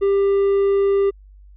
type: tone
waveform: triangle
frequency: 396.4 Hz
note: G4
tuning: 19 cents sharp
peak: -12 dBFS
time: 0.01-1.11 s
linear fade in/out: 20 ms
effects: added 49 Hz sine -42 dBFS peak until 1.56 s + resampled to 8000 Hz